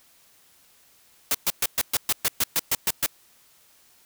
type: noise bursts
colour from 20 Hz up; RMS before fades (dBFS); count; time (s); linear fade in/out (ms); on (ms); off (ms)
white; -22; 12; 1.31-3.062; 2; 36; 120
effects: white hiss -58 dBFS RMS until 4.05 s